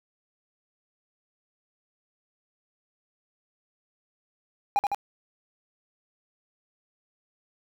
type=tone with echo; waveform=triangle; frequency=809 Hz; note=G#5; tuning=46 cents flat; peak=-17 dBFS; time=4.76-4.79 s; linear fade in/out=0 ms; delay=78 ms; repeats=2; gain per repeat=-3 dB; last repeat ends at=4.946 s; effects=9-bit